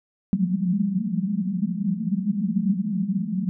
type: band-pass noise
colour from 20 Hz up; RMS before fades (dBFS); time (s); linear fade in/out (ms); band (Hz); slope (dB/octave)
pink; -24; 0.33-3.49; 0; 180 to 210; 96
effects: none